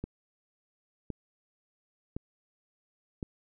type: click train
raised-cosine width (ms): 3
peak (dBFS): -22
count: 4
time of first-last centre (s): 0.04-3.228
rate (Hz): 0.941
effects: none